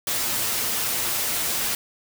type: noise with comb filter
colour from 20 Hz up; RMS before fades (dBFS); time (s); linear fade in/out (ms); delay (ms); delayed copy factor
white; -25; 0.07-1.75; 2; 8.7; +0.55
effects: none